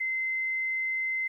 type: tone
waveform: sine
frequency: 2066 Hz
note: C7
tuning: 22 cents flat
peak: -27 dBFS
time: 0-1.28 s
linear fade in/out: 10 ms
effects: 11-bit